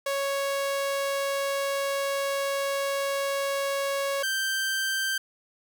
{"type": "tone pair in turn", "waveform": "sawtooth", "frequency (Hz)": [554.4, 1564.6], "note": ["C#5", "G6"], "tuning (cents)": [0, -4], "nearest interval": "octave + tritone", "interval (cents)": 1796, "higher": "second", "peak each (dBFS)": -22, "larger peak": "neither", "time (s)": [[0.06, 4.23], [4.23, 5.18]], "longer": "first", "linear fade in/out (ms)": 5, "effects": []}